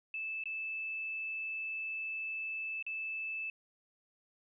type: tone with dropouts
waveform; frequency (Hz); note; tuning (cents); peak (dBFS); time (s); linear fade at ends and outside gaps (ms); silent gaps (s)
sine; 2627; E7; -7; -36; 0.14-3.5; 2; 0.438-0.456 / 2.826-2.865
effects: none